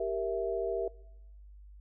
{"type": "chord", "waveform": "sine", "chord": "E diminished", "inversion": "first", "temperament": "equal", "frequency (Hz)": [392, 466.2, 659.3], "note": ["G4", "Bb4", "E5"], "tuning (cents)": [0, 0, 0], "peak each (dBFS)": -34, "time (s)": [0, 0.88], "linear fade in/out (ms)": 5, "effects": ["noise-tail reverb RT60 0.9 s tail -23 dB re dry", "added 50 Hz sine -49 dBFS peak until 1.8 s"]}